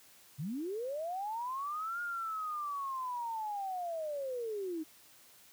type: linear two-way sweep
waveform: sine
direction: up then down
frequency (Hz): 125.7 to 1429 to 303.3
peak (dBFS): -35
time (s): 0.38-4.84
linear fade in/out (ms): 20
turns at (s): 2.01
effects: white hiss -60 dBFS RMS until 5.52 s + high-pass 60 Hz 12 dB/octave